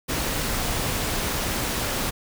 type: noise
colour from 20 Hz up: pink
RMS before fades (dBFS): -26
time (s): 0.08-2.11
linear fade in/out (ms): 20
effects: none